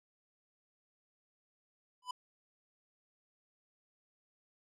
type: tone with exponential growth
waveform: square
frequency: 998 Hz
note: B5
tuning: 18 cents sharp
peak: -34 dBFS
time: 2.02-2.11 s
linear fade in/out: 5 ms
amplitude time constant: 18 ms
effects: low-pass 9000 Hz 12 dB/octave